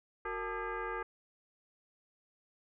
sine tone with frequency modulation, 370 Hz, F#4, in tune, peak -35 dBFS, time 0.25-1.03 s, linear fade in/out 5 ms, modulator 416 Hz, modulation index 3.5, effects none

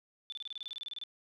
sine tone bursts, 3520 Hz, A7, in tune, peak -38 dBFS, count 15, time 0.3-1.037 s, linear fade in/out 0 ms, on 23 ms, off 28 ms, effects none

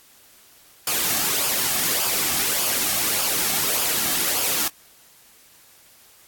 white noise with flanger, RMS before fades -22 dBFS, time 0.87-4.68 s, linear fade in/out 2 ms, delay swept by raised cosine 0.5 to 2.1 ms, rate 1.7 Hz, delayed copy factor -0.5, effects white hiss -52 dBFS RMS until 6.27 s + AAC 64 kbps

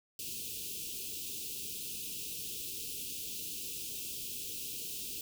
white band-stop noise, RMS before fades -41 dBFS, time 0.19-5.21 s, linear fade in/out 2 ms, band 480 to 2500 Hz, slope 96 dB/octave, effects none

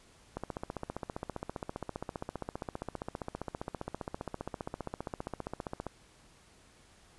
click train, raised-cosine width 1 ms, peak -22 dBFS, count 84, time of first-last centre 0.37-5.867 s, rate 15.1 Hz, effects pink hiss -61 dBFS RMS until 7.18 s + resampled to 24000 Hz

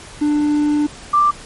triangle / sine tone pair in turn, 296.3 / 1179.7 Hz, D4 / D6, +15 / +7 cents, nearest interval 2 octaves, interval 2392 cents, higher second, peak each -11 / -10 dBFS, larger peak second, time 0.21-0.87 / 1.13-1.31 s, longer first, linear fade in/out 10 ms, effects pink hiss -37 dBFS RMS until 1.45 s + MP3 48 kbps

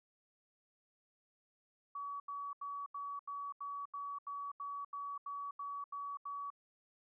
sine tone bursts, 1135 Hz, C#6, 41 cents sharp, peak -40 dBFS, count 14, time 1.95-6.503 s, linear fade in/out 5 ms, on 250 ms, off 81 ms, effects none

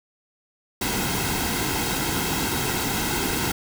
pink noise with comb filter, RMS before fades -25 dBFS, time 0.81-3.52 s, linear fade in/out 5 ms, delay 1.7 ms, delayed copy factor -0.65, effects none

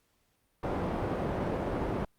white low-pass noise, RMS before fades -32 dBFS, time 0.63-2.05 s, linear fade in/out 5 ms, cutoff 610 Hz, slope 12 dB/octave, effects pink hiss -73 dBFS RMS until 2.18 s + Opus 48 kbps

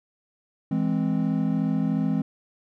triangle chord, E augmented, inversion none, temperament equal, 164.81 / 207.7 / 261.6 Hz, E3 / G#3 / B#3, 0 / 0 / 0 cents, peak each -24 dBFS, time 0.71-2.22 s, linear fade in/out 5 ms, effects none

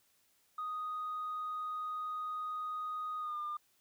sine tone with pitch glide, 1244.5 to 1202.8 Hz, D#6 to D6, 0 to +41 cents, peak -35 dBFS, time 0.58-3.57 s, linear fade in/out 5 ms, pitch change -59 cents, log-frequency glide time 3.19-3.38 s, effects tanh soft clip ceiling -33 dBFS + white hiss -72 dBFS RMS until 3.8 s

